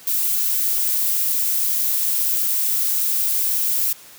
violet noise, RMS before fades -20 dBFS, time 0.07-3.93 s, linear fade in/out 5 ms, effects white hiss -44 dBFS RMS until 4.18 s + high-pass 60 Hz 12 dB/octave

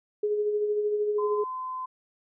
sine tone with tremolo, 418.4 Hz, G#4, 13 cents sharp, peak -22 dBFS, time 0.23-1.44 s, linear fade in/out 5 ms, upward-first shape sine, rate 13 Hz, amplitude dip 40%
sine tone, 1026 Hz, C6, 34 cents flat, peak -31 dBFS, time 1.18-1.86 s, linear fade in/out 10 ms
effects none

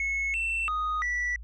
sine tone with pitch steps, 2190 / 2685 / 1244 / 1958 Hz, C#7 / E7 / D#6 / B6, -22 / +31 / -1 / -15 cents, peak -24 dBFS, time 0-1.36 s, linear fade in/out 2 ms, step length 340 ms, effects tanh soft clip ceiling -25 dBFS + added 56 Hz sine -39 dBFS peak until 1.43 s

